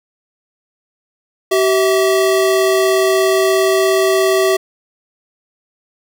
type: tone pair together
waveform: square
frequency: 383.2 / 651 Hz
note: G4 / E5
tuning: -39 / -22 cents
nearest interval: major sixth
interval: 917 cents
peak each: -13 / -17 dBFS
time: 1.51-4.57 s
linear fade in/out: 10 ms
effects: none